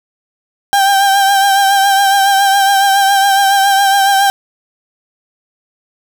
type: tone with vibrato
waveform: 35% pulse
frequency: 789 Hz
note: G5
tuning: 11 cents sharp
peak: -6 dBFS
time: 0.73-4.3 s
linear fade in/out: 0 ms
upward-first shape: triangle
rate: 7.2 Hz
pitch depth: 42 cents each way
effects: none